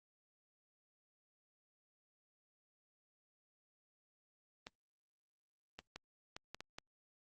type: clicks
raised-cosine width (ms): 0.2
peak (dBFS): -29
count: 7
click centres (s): 4.669 / 5.79 / 5.96 / 6.365 / 6.546 / 6.606 / 6.785
effects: Opus 32 kbps